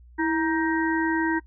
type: harmonic tone with a mistuned harmonic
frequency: 313.6 Hz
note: D#4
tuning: 14 cents sharp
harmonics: 1 / 3 / 5 / 6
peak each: -23 / -28 / -30 / -31 dBFS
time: 0.18-1.4 s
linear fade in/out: 20 ms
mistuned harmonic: 1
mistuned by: +66 cents
effects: noise-tail reverb RT60 0.1 s tail -23 dB re dry + added 60 Hz sine -47 dBFS peak until 1.46 s